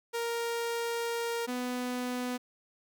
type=tone pair in turn; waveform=sawtooth; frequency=466.8 / 248.7 Hz; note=A#4 / B3; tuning=+2 / +12 cents; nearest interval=major seventh; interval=1090 cents; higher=first; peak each=-27 / -28 dBFS; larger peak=first; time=0.13-1.47 / 1.47-2.38 s; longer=first; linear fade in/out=20 ms; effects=none